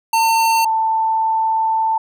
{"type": "tone pair in turn", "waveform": ["square", "sine"], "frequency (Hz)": [903, 888.5], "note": ["A5", "A5"], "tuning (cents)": [45, 17], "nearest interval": "unison", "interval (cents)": 28, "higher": "first", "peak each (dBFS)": [-13, -14], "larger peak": "first", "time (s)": [[0.13, 0.65], [0.65, 1.98]], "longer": "second", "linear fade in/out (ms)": 5, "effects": []}